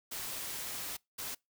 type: noise bursts at uneven times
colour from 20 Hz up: white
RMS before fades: -40 dBFS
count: 2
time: 0.11-0.97 / 1.18-1.35 s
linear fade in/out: 10 ms
effects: noise-tail reverb RT60 0.2 s tail -25 dB re dry